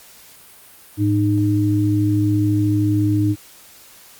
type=tone pair together; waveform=sine; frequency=106.67 / 306.1 Hz; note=G#2 / D#4; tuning=+47 / -28 cents; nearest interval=octave + tritone; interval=1825 cents; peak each=-17 dBFS; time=0.97-3.36 s; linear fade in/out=50 ms; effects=white hiss -45 dBFS RMS until 4.19 s + Opus 48 kbps